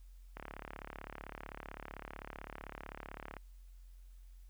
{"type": "click train", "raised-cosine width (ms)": 0.5, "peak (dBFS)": -29, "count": 108, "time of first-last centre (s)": [0.37, 3.367], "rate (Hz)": 35.7, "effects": ["added 44 Hz sine -52 dBFS peak until 4.49 s", "white hiss -74 dBFS RMS until 4.49 s"]}